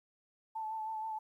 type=tone with vibrato; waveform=sine; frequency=877 Hz; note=A5; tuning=6 cents flat; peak=-36 dBFS; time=0.55-1.19 s; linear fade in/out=10 ms; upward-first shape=sine; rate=6.3 Hz; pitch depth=26 cents each way; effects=12-bit